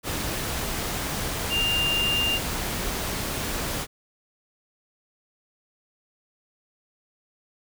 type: tone in noise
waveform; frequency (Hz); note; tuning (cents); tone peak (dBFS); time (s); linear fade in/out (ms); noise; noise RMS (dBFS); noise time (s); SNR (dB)
sine; 2798; F7; +3; -22; 1.49-2.4; 50; pink; -29; 0.03-3.87; +4
effects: none